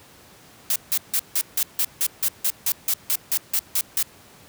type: noise bursts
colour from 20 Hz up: blue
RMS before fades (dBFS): -21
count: 16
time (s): 0.7-4.028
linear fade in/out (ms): 2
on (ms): 58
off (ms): 160
effects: pink hiss -49 dBFS RMS until 4.48 s + high-pass 80 Hz 12 dB/octave